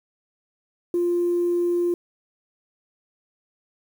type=tone; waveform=sine; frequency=348.9 Hz; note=F4; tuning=2 cents flat; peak=-18 dBFS; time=0.94-1.94 s; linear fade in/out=2 ms; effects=tanh soft clip ceiling -15 dBFS + 8-bit